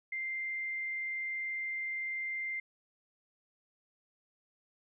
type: tone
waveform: sine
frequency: 2093 Hz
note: C7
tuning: in tune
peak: -34 dBFS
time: 0.12-2.6 s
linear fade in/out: 5 ms
effects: none